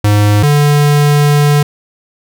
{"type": "tone pair in turn", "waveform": "square", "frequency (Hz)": [103.83, 146.29], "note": ["G#2", "D3"], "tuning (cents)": [0, -6], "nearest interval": "tritone", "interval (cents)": 594, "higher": "second", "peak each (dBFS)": -7, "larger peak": "neither", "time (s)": [[0.04, 0.43], [0.43, 1.63]], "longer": "second", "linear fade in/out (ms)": 5, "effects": []}